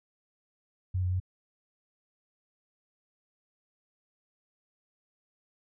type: tone with pitch steps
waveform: sine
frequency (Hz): 92.2 / 90.7 / 92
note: F#2 / F#2 / F#2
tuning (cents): -6 / -34 / -9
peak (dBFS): -26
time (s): 0.94-1.201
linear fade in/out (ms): 10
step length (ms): 87
effects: none